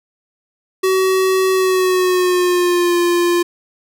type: tone with pitch glide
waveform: square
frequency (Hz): 377.7 to 348.4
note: F#4 to F4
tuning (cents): +36 to -4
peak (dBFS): -13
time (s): 0.83-3.43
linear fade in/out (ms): 10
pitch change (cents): -140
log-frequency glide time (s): 1.52-2.97
effects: none